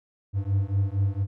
triangle beating tone pair, 96.6 / 100.9 Hz, G2 / G#2, -25 / -49 cents, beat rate 4.3 Hz, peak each -23 dBFS, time 0.33-1.27 s, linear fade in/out 50 ms, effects none

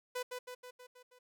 sawtooth tone with echo, 498.5 Hz, B4, 16 cents sharp, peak -32 dBFS, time 0.15-0.23 s, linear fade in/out 10 ms, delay 160 ms, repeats 6, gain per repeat -4 dB, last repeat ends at 1.19 s, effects none

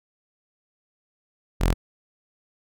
sawtooth tone, 43.29 Hz, F1, 14 cents flat, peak -14 dBFS, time 1.6-1.74 s, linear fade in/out 20 ms, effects none

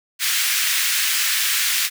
pink high-pass noise, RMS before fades -20 dBFS, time 0.19-1.9 s, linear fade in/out 50 ms, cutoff 1700 Hz, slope 24 dB/octave, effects none

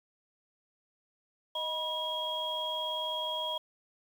sine tone cluster, 625 / 972 / 3278 Hz, D#5 / B5 / G#7, +8 / -28 / -23 cents, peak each -38 / -37 / -34 dBFS, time 1.55-3.58 s, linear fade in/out 5 ms, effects 9-bit

